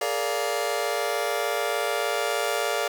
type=chord; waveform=sawtooth; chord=Bb dominant seventh; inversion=third; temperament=just; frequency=419.5 / 466.2 / 582.7 / 699.2 Hz; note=Ab4 / Bb4 / D5 / F5; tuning=+17 / 0 / -14 / +2 cents; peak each=-27 / -27 / -25 / -26 dBFS; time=0.01-2.88 s; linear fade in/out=5 ms; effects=none